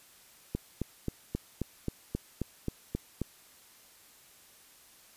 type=click train; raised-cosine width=3 ms; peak=-18 dBFS; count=11; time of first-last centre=0.55-3.217 s; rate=3.75 Hz; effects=white hiss -58 dBFS RMS until 5.16 s + resampled to 32000 Hz

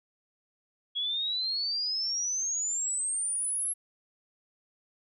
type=exponential sweep; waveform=sine; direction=up; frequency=3315 to 11230 Hz; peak=-28 dBFS; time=0.95-3.74 s; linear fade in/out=20 ms; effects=none

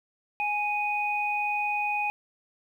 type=tone pair together; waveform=sine; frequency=830.6 / 2489 Hz; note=G#5 / D#7; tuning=0 / 0 cents; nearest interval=octave + perfect fifth; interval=1900 cents; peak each=-28 / -28 dBFS; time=0.4-2.1 s; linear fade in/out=0 ms; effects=10-bit

